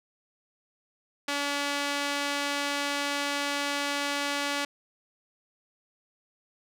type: tone with band-pass filter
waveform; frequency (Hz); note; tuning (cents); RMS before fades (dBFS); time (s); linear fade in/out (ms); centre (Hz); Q
sawtooth; 285.5; D4; -49; -30; 1.28-4.65; 5; 3100; 0.54
effects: none